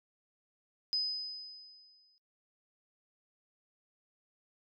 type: tone with exponential decay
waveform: sine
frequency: 5020 Hz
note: D#8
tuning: 15 cents sharp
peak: -28 dBFS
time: 0.93-2.18 s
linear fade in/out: 0 ms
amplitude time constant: 270 ms
effects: noise-tail reverb RT60 0.7 s tail -23 dB re dry